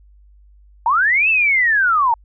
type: linear two-way sweep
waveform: sine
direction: up then down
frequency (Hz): 872 to 2684 to 872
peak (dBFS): -12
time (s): 0.86-2.14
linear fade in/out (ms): 2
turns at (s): 1.29
effects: added 50 Hz sine -45 dBFS peak until 2.24 s